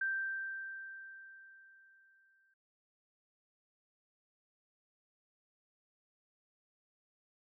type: tone with exponential decay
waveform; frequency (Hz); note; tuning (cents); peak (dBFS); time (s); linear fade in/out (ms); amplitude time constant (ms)
sine; 1568; G6; 0; -31; 0.01-2.54; 5; 550
effects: none